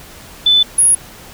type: tone pair in turn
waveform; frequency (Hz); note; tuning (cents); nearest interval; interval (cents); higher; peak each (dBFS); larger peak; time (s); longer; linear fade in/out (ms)
sine; 3505 / 10440; A7 / E9; -7 / -18; octave + perfect fifth; 1889; second; -7; neither; 0.46-0.63 / 0.78-0.95; neither; 5
effects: pink hiss -37 dBFS RMS until 1.33 s